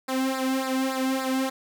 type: tone with flanger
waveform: sawtooth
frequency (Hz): 263.1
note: C4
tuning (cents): +10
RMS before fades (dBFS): -26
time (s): 0.08-1.5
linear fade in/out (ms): 10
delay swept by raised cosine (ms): 0.32 to 1.72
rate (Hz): 3.5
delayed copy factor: -0.95
effects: none